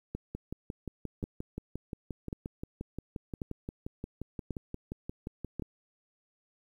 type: two click trains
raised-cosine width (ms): 3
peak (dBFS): -24 / -22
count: 31 / 6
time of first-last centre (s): 0.35-5.622 / 0.15-5.597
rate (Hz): 5.69 / 0.918
effects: 10-bit